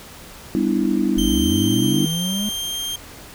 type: chord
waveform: sine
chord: E minor seventh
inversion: first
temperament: just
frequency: 197.78 / 247.2 / 296.7 / 329.6 Hz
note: G3 / B3 / D4 / E4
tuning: +16 / +2 / +18 / 0 cents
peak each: -22 dBFS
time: 0.55-2.06 s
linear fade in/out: 0 ms
type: linear sweep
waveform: triangle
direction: up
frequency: 41.2 to 212.7 Hz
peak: -20 dBFS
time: 1.17-2.49 s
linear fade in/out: 0 ms
type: tone with pitch glide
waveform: sawtooth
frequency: 3136 to 3185 Hz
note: G7 to G7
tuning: 0 to +27 cents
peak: -21 dBFS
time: 1.18-2.96 s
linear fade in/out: 5 ms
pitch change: +27 cents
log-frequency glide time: 1.51-2.78 s
effects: pink hiss -40 dBFS RMS until 3.34 s